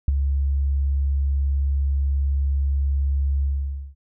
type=tone with ADSR envelope; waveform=sine; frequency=69.3 Hz; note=C#2; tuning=in tune; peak=-12 dBFS; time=0.08-3.95 s; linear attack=3 ms; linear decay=20 ms; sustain=-6 dB; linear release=520 ms; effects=none